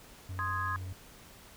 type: tone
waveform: triangle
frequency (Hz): 92.5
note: F#2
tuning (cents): 0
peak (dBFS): -35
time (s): 0.29-0.93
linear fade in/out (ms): 5
type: chord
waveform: sine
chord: Ab major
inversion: first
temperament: equal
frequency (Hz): 1046.5 / 1244.5 / 1661.2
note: C6 / Eb6 / Ab6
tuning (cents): 0 / 0 / 0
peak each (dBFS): -36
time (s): 0.39-0.76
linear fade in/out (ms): 0
effects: pink hiss -54 dBFS RMS until 1.56 s